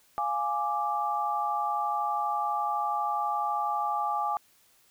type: chord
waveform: sine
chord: D diminished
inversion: first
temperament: equal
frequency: 698.5 / 830.6 / 1174.7 Hz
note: F5 / Ab5 / D6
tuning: 0 / 0 / 0 cents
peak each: -35 / -29 / -30 dBFS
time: 0.18-4.37 s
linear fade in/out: 0 ms
effects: white hiss -63 dBFS RMS until 4.9 s